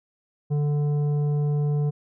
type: tone with tanh clipping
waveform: triangle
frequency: 146.83 Hz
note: D3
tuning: in tune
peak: -22 dBFS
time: 0.5-1.91 s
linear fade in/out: 20 ms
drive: 13 dB
effects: none